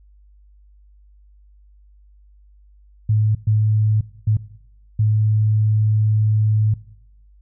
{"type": "tone bursts at uneven times", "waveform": "sine", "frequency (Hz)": 107.5, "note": "A2", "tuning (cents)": -40, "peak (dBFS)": -13, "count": 4, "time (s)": [[3.09, 3.35], [3.47, 4.01], [4.27, 4.37], [4.99, 6.74]], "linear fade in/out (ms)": 5, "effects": ["noise-tail reverb RT60 0.8 s tail -19 dB re dry", "added 50 Hz sine -47 dBFS peak until 7.41 s"]}